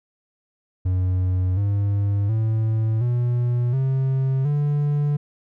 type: tone with pitch steps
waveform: triangle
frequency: 92 / 100.91 / 110.68 / 121.39 / 133.15 / 146.04 Hz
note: F#2 / G#2 / A2 / B2 / C3 / D3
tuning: -9 / -49 / +11 / -29 / +31 / -9 cents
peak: -16 dBFS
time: 0.85-5.17 s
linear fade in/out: 10 ms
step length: 720 ms
effects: none